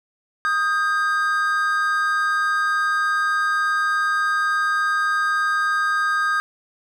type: tone pair together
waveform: triangle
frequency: 1244 / 1600.6 Hz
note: D#6 / G6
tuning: -1 / +36 cents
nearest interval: major third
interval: 437 cents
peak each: -19 / -19 dBFS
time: 0.45-6.4 s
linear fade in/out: 0 ms
effects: none